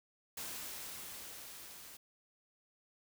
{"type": "noise with level ramp", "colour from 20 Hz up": "white", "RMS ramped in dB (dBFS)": [-43, -53], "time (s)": [0.37, 1.97], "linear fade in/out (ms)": 5, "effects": []}